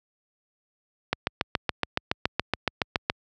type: click train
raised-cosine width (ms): 0.3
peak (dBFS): -6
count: 15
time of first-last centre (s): 1.13-3.099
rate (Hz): 7.11
effects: high-pass 60 Hz 12 dB/octave